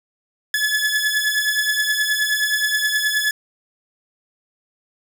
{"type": "beating tone pair", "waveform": "sawtooth", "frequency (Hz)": [1710, 1719.5], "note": ["A6", "A6"], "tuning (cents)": [-50, -40], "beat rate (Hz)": 9.5, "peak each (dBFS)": [-16, -19], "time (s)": [0.54, 3.31], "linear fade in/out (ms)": 2, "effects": []}